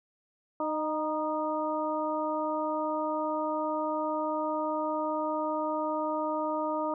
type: harmonic tone with a mistuned harmonic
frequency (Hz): 307.5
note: D#4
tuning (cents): -20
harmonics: 1 / 2 / 3 / 4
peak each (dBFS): -34 / -32 / -33 / -36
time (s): 0.6-6.94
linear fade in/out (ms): 2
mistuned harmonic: 3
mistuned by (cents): +33
effects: none